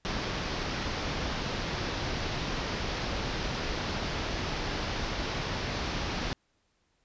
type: low-pass noise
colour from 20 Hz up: pink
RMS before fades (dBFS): -33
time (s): 0.05-6.33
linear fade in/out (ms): 0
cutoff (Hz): 5700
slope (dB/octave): 48
effects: pink hiss -73 dBFS RMS until 7.04 s + resampled to 16000 Hz